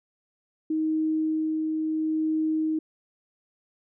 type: tone with tremolo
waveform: sine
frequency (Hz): 314.2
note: D#4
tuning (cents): +17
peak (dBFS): -22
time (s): 0.7-2.79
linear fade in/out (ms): 5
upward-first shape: sine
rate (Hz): 0.73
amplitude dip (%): 25
effects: none